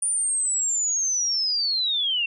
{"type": "linear sweep", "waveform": "sine", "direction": "down", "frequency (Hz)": [9397, 2686], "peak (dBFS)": -21, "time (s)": [0.02, 2.26], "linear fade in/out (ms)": 5, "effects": []}